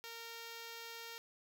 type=tone; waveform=5% pulse; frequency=461.5 Hz; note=A#4; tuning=17 cents flat; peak=-35 dBFS; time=0.04-1.18 s; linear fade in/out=0 ms; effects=none